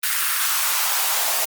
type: noise with high-pass filter sweep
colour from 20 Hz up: white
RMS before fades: -21 dBFS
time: 0.03-1.45 s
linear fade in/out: 5 ms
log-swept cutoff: 1600 to 640 Hz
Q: 2
effects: Opus 24 kbps